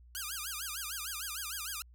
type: tone with vibrato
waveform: 5% pulse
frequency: 1396.9 Hz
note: F6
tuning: in tune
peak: -26 dBFS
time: 0.15-1.82 s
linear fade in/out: 0 ms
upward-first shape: sine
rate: 6.6 Hz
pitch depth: 290 cents each way
effects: added 60 Hz sine -54 dBFS peak until 1.94 s